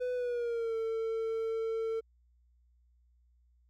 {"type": "tone with pitch glide", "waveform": "triangle", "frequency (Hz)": [498.4, 449.2], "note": ["B4", "A4"], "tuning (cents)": [16, 36], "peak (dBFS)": -29, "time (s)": [0, 2.01], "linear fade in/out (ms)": 20, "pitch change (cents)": -180, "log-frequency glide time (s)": [0.14, 0.76], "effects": ["added 60 Hz sine -64 dBFS peak until 3.69 s"]}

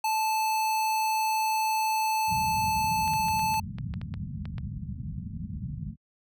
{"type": "tone", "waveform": "square", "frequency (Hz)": 874, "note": "A5", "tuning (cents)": -12, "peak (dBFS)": -25, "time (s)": [0.04, 3.6], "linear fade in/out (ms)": 5}
{"type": "low-pass noise", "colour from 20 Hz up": "pink", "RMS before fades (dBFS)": -32, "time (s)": [2.27, 5.96], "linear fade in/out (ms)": 50, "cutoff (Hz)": 210, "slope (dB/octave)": 48}
{"type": "clicks", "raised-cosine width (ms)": 0.3, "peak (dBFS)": -27, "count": 11, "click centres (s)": [3.078, 3.136, 3.284, 3.394, 3.542, 3.785, 3.939, 4.015, 4.14, 4.455, 4.582]}
{"effects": ["high-pass 80 Hz 12 dB/octave"]}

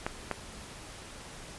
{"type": "clicks", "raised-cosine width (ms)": 0.5, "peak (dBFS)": -15, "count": 2, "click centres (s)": [0.065, 0.313], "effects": ["pink hiss -46 dBFS RMS until 1.58 s", "resampled to 24000 Hz"]}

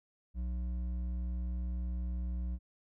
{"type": "tone with hard clipping", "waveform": "sine", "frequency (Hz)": 60.9, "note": "B1", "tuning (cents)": -24, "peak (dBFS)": -35, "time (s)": [0.34, 2.59], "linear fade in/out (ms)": 50, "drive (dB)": 7, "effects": []}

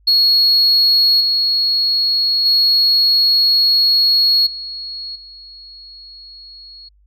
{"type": "tone with level steps", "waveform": "sine", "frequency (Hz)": 4325, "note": "C#8", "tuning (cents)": -43, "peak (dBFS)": [-7, -12, -8, -25, -35], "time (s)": [0.07, 6.89], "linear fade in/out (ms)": 10, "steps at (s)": [1.2, 2.45, 4.46, 5.15], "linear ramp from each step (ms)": 10, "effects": ["tanh soft clip ceiling -8 dBFS", "added 50 Hz sine -50 dBFS peak until 7.06 s"]}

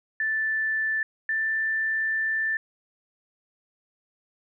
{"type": "tone pair in turn", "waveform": "sine", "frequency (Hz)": [1760, 1771.2], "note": ["A6", "A6"], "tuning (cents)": [0, 11], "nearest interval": "unison", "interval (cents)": 11, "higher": "second", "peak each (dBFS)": -23, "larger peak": "neither", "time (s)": [[0.2, 1.03], [1.29, 2.57]], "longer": "second", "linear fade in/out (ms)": 2, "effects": []}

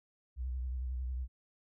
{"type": "tone with vibrato", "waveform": "sine", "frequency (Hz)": 63.2, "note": "B1", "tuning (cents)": 41, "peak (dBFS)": -34, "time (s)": [0.36, 1.28], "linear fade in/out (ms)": 50, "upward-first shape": "sine", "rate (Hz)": 11, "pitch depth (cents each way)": 66, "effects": []}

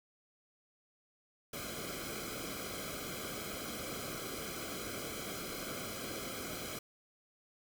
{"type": "noise with comb filter", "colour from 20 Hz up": "pink", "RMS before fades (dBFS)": -42, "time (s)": [1.53, 6.79], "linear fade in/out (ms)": 5, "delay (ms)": 1.1, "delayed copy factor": -0.85, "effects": []}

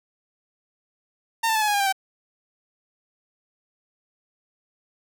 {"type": "tone with pitch steps", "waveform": "sawtooth", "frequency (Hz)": [910, 888.7, 867.9, 847.6, 827.8, 808.4, 789.5, 771], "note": ["A#5", "A5", "A5", "G#5", "G#5", "G#5", "G5", "G5"], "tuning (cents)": [-42, 17, -24, 35, -6, -47, 12, -29], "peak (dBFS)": -16, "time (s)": [1.43, 1.926], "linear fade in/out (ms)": 10, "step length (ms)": 62, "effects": []}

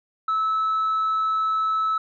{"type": "tone", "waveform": "sine", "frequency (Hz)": 1303, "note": "E6", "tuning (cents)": -20, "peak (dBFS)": -18, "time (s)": [0.28, 1.98], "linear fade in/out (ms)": 5, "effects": ["tanh soft clip ceiling -18 dBFS"]}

